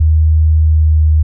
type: tone with pitch glide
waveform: sine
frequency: 78.5 to 77.46 Hz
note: D#2 to D#2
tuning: +16 to -7 cents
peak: -6 dBFS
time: 0-1.23 s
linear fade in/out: 10 ms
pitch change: -23 cents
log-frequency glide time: 0.57-1.12 s
effects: none